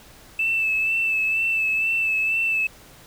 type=tone with vibrato; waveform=triangle; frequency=2637 Hz; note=E7; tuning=in tune; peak=-16 dBFS; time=0.39-2.67 s; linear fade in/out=5 ms; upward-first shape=sine; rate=2.1 Hz; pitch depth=29 cents each way; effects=tanh soft clip ceiling -17 dBFS + pink hiss -48 dBFS RMS until 3.06 s